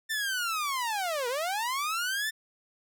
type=linear two-way sweep; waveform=sawtooth; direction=down then up; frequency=1800 to 466.2 to 1800 Hz; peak=-25 dBFS; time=0.09-2.31 s; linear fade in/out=20 ms; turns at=1.28 s; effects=none